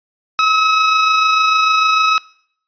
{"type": "tone with amplitude modulation", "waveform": "sawtooth", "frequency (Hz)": 1284, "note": "E6", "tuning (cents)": -46, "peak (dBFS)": -6, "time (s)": [0.39, 2.18], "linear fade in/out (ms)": 0, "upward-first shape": "sine", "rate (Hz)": 26.7, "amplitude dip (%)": 30, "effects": ["noise-tail reverb RT60 0.6 s tail -21 dB re dry", "resampled to 11025 Hz"]}